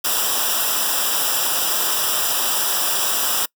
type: noise with comb filter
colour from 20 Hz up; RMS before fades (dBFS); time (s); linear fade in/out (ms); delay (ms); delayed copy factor
white; -20; 0.04-3.46; 10; 0.46; -0.9
effects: noise-tail reverb RT60 0.1 s tail -25 dB re dry